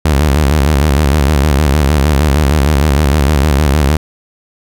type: tone with vibrato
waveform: sawtooth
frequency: 72.4 Hz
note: D2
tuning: 24 cents flat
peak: -4 dBFS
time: 0.05-3.97 s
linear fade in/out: 5 ms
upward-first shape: square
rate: 6.5 Hz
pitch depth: 110 cents each way
effects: none